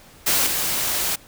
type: noise with level steps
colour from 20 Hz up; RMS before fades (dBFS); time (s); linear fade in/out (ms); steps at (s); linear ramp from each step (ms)
white; -19 / -23; 0.26-1.16; 10; 0.46; 10
effects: pink hiss -48 dBFS RMS until 1.27 s